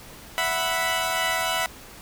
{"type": "chord", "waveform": "15% pulse", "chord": "E suspended second", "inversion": "none", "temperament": "equal", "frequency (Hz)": [659.3, 740, 987.8], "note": ["E5", "F#5", "B5"], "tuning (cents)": [0, 0, 0], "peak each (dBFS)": -21, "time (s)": [0.38, 1.66], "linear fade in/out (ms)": 0, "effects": ["pink hiss -44 dBFS RMS until 2.01 s"]}